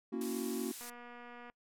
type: chord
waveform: triangle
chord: F# dominant seventh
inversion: first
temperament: equal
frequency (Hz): 233.1 / 277.2 / 329.6 / 370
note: A#3 / C#4 / E4 / F#4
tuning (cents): 0 / 0 / 0 / 0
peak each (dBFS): -37 / -39 / -41 / -38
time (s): 0.12-0.72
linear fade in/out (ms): 10
type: noise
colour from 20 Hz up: blue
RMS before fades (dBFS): -43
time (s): 0.21-0.9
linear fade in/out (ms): 2
type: click train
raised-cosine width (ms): 0.5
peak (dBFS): -37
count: 167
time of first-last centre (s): 0.81-1.499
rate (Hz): 241
effects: noise-tail reverb RT60 0.1 s tail -25 dB re dry + low-pass 12000 Hz 12 dB/octave